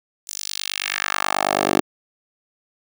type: tone with high-pass filter sweep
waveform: 10% pulse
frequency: 49.3 Hz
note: G1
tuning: 11 cents sharp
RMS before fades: -23 dBFS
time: 0.27-1.81 s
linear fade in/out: 10 ms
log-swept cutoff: 7300 to 340 Hz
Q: 1.8
effects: none